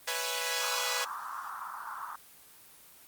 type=chord; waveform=5% pulse; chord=C# minor seventh; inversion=third; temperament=equal; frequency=493.9 / 554.4 / 659.3 / 830.6 Hz; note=B4 / C#5 / E5 / G#5; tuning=0 / 0 / 0 / 0 cents; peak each=-22 / -26 / -27 / -24 dBFS; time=0.07-1.05 s; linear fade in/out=10 ms
type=band-pass noise; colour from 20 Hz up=pink; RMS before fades=-40 dBFS; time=0.61-2.16 s; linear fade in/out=5 ms; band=950 to 1400 Hz; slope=48 dB/octave
effects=white hiss -55 dBFS RMS until 3.07 s + Opus 24 kbps